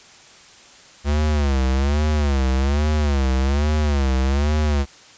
square tone with vibrato, 70.6 Hz, C#2, 32 cents sharp, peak -17 dBFS, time 1.04-4.86 s, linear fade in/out 50 ms, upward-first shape sine, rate 1.2 Hz, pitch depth 140 cents each way, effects white hiss -46 dBFS RMS until 5.17 s + resampled to 16000 Hz

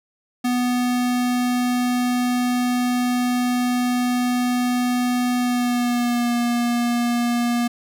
square tone with pitch glide, 246.9 to 239 Hz, B3 to A#3, 0 to +43 cents, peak -19 dBFS, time 0.44-7.68 s, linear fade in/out 10 ms, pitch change -57 cents, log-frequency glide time 5.38-6.34 s, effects none

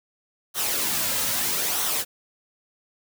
white noise with flanger, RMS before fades -25 dBFS, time 0.54-2.05 s, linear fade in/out 50 ms, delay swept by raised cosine 0.41 to 2.71 ms, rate 0.78 Hz, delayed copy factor -0.5, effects none

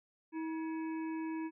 harmonic tone with a mistuned harmonic, 320.8 Hz, E4, 47 cents flat, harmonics 1 / 3 / 5 / 7 / 8, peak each -36 / -47 / -54 / -56 / -58 dBFS, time 0.32-1.51 s, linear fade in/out 50 ms, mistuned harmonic 5, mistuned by +85 cents, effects none

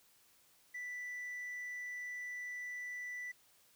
triangle tone with hard clipping, 1975.5 Hz, B6, in tune, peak -40 dBFS, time 0.74-3.32 s, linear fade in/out 10 ms, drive 1 dB, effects white hiss -68 dBFS RMS until 3.75 s

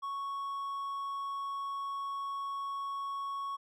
triangle tone, 1108.7 Hz, C#6, in tune, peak -33 dBFS, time 0.02-3.57 s, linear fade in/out 20 ms, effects none

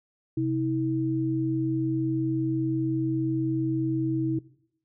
sine tone pair together, 130.81 / 321.7 Hz, C3 / E4, 0 / -42 cents, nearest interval octave + major third, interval 1558 cents, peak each -28 / -25 dBFS, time 0.37-4.39 s, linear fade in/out 5 ms, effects noise-tail reverb RT60 0.7 s tail -20 dB re dry

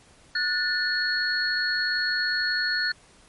sine tone cluster, 1463 / 1771 / 4326 Hz, F#6 / A6 / C#8, -20 / +11 / -43 cents, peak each -27 dBFS, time 0.35-2.92 s, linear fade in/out 5 ms, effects pink hiss -55 dBFS RMS until 3.28 s + MP3 48 kbps

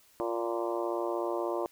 harmonic tone with a mistuned harmonic, 116.54 Hz, A#2, in tune, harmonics 3 / 4 / 5 / 6 / 7 / 8 / 9 / 10, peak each -33 / -38 / -35 / -40 / -44 / -41 / -40 / -47 dBFS, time 0.2-1.66 s, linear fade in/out 0 ms, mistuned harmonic 9, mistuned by -21 cents, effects white hiss -62 dBFS RMS until 1.71 s

